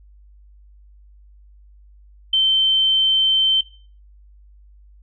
sine tone, 3100 Hz, G7, 20 cents flat, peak -13 dBFS, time 2.33-3.61 s, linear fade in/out 5 ms, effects noise-tail reverb RT60 0.4 s tail -17 dB re dry + added 50 Hz sine -45 dBFS peak until 5.02 s

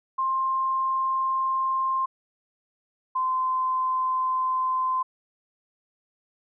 sine tone pair in turn, 1056 / 1033.7 Hz, C6 / C6, +16 / -21 cents, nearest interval unison, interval 37 cents, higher first, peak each -22 dBFS, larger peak neither, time 0.18-2.06 / 3.15-5.03 s, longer neither, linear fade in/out 10 ms, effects none

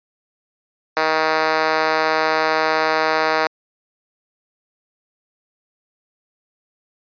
5% pulse tone with high-pass filter, 157.8 Hz, D#3, 25 cents sharp, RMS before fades -18 dBFS, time 0.97-3.47 s, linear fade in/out 0 ms, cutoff 490 Hz, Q 1.2, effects resampled to 11025 Hz

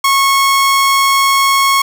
sawtooth tone, 1096 Hz, C#6, 20 cents flat, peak -5 dBFS, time 0.04-1.82 s, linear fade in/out 5 ms, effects none

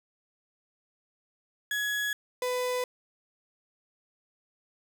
35% pulse tone pair in turn, 1680 / 499.5 Hz, G#6 / B4, +19 / +20 cents, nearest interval octave + major sixth, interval 2099 cents, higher first, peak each -26 dBFS, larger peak neither, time 1.71-2.13 / 2.42-2.84 s, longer neither, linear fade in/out 2 ms, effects none

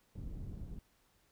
pink low-pass noise, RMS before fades -44 dBFS, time 0.15-0.79 s, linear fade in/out 5 ms, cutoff 190 Hz, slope 12 dB/octave, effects pink hiss -72 dBFS RMS until 1.31 s

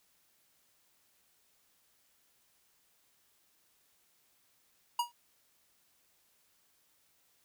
square tone with exponential decay, 956 Hz, A#5, 43 cents sharp, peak -26 dBFS, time 4.99-5.12 s, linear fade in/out 5 ms, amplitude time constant 27 ms, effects white hiss -71 dBFS RMS until 7.44 s

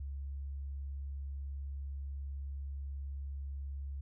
sine tone, 69.3 Hz, C#2, in tune, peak -38 dBFS, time 0-4.01 s, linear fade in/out 5 ms, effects none

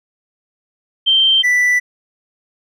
sine / triangle tone pair in turn, 3136 / 1975.6 Hz, G7 / B6, 0 / 0 cents, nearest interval minor sixth, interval 800 cents, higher first, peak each -9 dBFS, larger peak neither, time 1.06-1.43 / 1.43-1.8 s, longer neither, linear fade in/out 20 ms, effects none

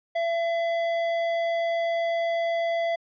sine tone with hard clipping, 673 Hz, E5, 36 cents sharp, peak -25 dBFS, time 0.15-2.96 s, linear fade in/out 10 ms, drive 11 dB, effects low-pass 4000 Hz 12 dB/octave

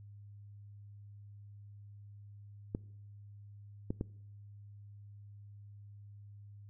clicks, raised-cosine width 3 ms, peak -22 dBFS, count 3, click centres 2.749 / 3.905 / 4.011 s, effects noise-tail reverb RT60 0.8 s tail -23 dB re dry + added 102 Hz sine -50 dBFS peak until 6.69 s

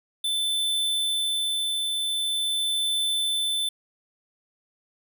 square tone with tremolo, 3526 Hz, A7, 3 cents sharp, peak -23 dBFS, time 0.24-3.69 s, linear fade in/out 5 ms, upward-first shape triangle, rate 0.45 Hz, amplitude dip 25%, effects none

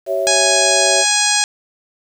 sine chord, C# diminished, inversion second, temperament equal with one note detuned, 383 / 554.4 / 659.3 Hz, G4 / C#5 / E5, -40 / 0 / 0 cents, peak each -23 / -19 / -19 dBFS, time 0.06-1.05 s, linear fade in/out 50 ms
harmonic tone, 830.6 Hz, G#5, in tune, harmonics 1 / 2 / 3 / 4 / 5 / 6 / 7 / 8 / 9 / 10, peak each -22 / -22 / -22 / -22 / -22 / -22 / -22 / -22 / -22 / -22 dBFS, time 0.27-1.44 s, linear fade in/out 0 ms
effects 7-bit

